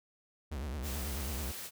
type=tone with vibrato; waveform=45% pulse; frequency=69.3 Hz; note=C#2; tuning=in tune; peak=-36 dBFS; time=0.51-1.52 s; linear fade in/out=10 ms; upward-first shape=triangle; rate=9.2 Hz; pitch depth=260 cents each way
type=noise; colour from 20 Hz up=white; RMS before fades=-43 dBFS; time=0.82-1.71 s; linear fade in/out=50 ms
effects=none